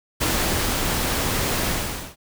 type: noise with ADSR envelope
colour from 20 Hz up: pink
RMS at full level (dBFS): -21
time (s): 0.2-2.16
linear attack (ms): 18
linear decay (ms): 450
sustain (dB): -2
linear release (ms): 480
effects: none